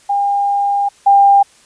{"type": "tone pair in turn", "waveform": "sine", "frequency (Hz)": [805, 798.5], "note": ["G5", "G5"], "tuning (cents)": [46, 32], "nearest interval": "unison", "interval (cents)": 14, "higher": "first", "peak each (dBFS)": [-12, -5], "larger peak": "second", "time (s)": [[0.09, 0.89], [1.06, 1.43]], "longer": "first", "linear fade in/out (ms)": 10, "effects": ["white hiss -48 dBFS RMS until 1.65 s", "resampled to 22050 Hz"]}